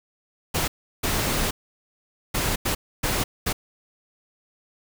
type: noise bursts at uneven times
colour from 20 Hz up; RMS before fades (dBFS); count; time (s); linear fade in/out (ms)
pink; -24; 6; 0.54-0.68 / 1.03-1.51 / 2.34-2.56 / 2.65-2.75 / 3.03-3.24 / 3.46-3.53; 10
effects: none